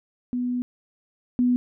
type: tone pair in turn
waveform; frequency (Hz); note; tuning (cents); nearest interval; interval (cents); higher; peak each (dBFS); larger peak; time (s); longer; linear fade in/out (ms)
sine; 246.9 / 246.9; B3 / B3; 0 / 0; unison; 0; neither; -23 / -17; second; 0.33-0.62 / 1.39-1.56; first; 0
effects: none